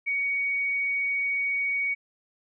sine tone, 2243 Hz, C#7, 20 cents sharp, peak -24 dBFS, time 0.06-1.95 s, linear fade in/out 20 ms, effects none

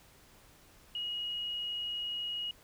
sine tone, 2892 Hz, F#7, 40 cents flat, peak -34 dBFS, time 0.95-2.51 s, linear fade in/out 2 ms, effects pink hiss -60 dBFS RMS until 2.63 s

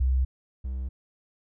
sine / triangle tone pair in turn, 64.6 / 64.6 Hz, C2 / C2, -21 / -21 cents, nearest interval unison, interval 0 cents, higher neither, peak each -20 / -27 dBFS, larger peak first, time 0-0.25 / 0.64-0.89 s, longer neither, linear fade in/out 10 ms, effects none

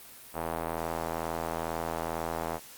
square tone with band-pass filter, 41.1 Hz, E1, 4 cents flat, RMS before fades -34 dBFS, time 0.33-2.6 s, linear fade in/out 50 ms, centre 790 Hz, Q 1.5, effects white hiss -49 dBFS RMS until 2.77 s + Opus 32 kbps

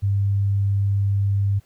sine tone, 99.6 Hz, G2, 28 cents sharp, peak -17 dBFS, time 0.02-1.6 s, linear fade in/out 20 ms, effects pink hiss -61 dBFS RMS until 1.65 s

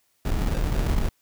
brown noise with sample-and-hold, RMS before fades -23 dBFS, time 0.25-1.09 s, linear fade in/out 5 ms, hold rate 1050 Hz, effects white hiss -68 dBFS RMS until 1.21 s

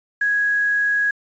sine tone with quantisation, 1661.2 Hz, G#6, in tune, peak -16 dBFS, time 0.21-1.11 s, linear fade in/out 5 ms, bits 7, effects resampled to 16000 Hz

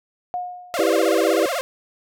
sine tone with exponential decay, 719 Hz, F#5, 50 cents flat, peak -21 dBFS, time 0.34-1.03 s, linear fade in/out 0 ms, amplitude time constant 150 ms
sawtooth tone with vibrato, 609 Hz, D#5, 37 cents flat, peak -18 dBFS, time 0.74-1.61 s, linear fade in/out 0 ms, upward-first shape sine, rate 16 Hz, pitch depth 280 cents each way
sine chord, E minor seventh, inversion none, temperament equal, 329.6 / 392 / 493.9 / 587.3 Hz, E4 / G4 / B4 / D5, 0 / 0 / 0 / 0 cents, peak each -22 dBFS, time 0.79-1.46 s, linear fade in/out 2 ms
effects none

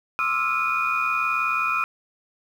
sine tone cluster, 1052 / 1184 / 1310 / 1389 / 2462 Hz, C6 / D6 / E6 / F6 / D#7, +9 / +14 / -11 / -10 / -19 cents, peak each -32 / -31 / -24 / -29 / -24 dBFS, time 0.19-1.84 s, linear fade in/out 0 ms, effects tanh soft clip ceiling -12 dBFS + 8-bit

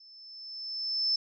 sine tone with level ramp, 5274 Hz, E8, in tune, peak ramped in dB -52 to -23 dBFS, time 0-1.16 s, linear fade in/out 5 ms, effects none

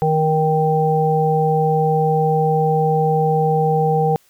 harmonic tone, 156.7 Hz, D#3, 13 cents sharp, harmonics 1 / 3 / 5, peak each -18 / -18 / -18 dBFS, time 0.02-4.16 s, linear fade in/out 0 ms, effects white hiss -56 dBFS RMS until 4.29 s

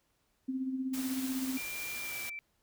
sine tone with tremolo, 261.8 Hz, C4, 1 cent sharp, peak -30 dBFS, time 0.48-1.58 s, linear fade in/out 10 ms, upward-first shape sine, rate 16 Hz, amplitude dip 50%
white noise, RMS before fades -42 dBFS, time 0.93-2.3 s, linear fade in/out 10 ms
sine tone with pitch glide, 2375 to 2332 Hz, D7 to D7, +19 to -13 cents, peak -39 dBFS, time 1.57-2.39 s, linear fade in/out 0 ms, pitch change -32 cents, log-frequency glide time 2.01-2.15 s
effects pink hiss -75 dBFS RMS until 2.62 s

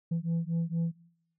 sine beating tone pair, 164.81 / 169.11 Hz, E3 / E3, 0 / +45 cents, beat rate 4.3 Hz, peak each -29 dBFS, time 0.11-0.92 s, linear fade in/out 10 ms, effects noise-tail reverb RT60 0.7 s tail -20 dB re dry + tanh soft clip ceiling -25 dBFS

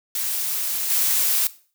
blue noise with level steps, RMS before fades -25 / -20 dBFS, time 0.15-1.47 s, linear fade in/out 2 ms, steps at 0.9 s, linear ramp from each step 2 ms, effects noise-tail reverb RT60 0.4 s tail -17 dB re dry

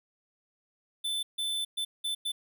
square tone bursts at uneven times, 3523 Hz, A7, 1 cent sharp, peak -30 dBFS, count 5, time 1.04-1.23 / 1.38-1.65 / 1.77-1.85 / 2.04-2.15 / 2.25-2.32 s, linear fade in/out 10 ms, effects none

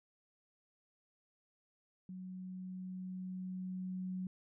sine tone with level ramp, 185 Hz, F#3, in tune, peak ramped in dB -44 to -37 dBFS, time 2.09-4.27 s, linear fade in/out 2 ms, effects none

